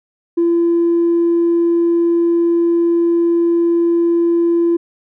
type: tone with tanh clipping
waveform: triangle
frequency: 339.7 Hz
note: F4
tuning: 48 cents flat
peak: -11 dBFS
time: 0.37-4.77 s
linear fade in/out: 10 ms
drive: 5 dB
effects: none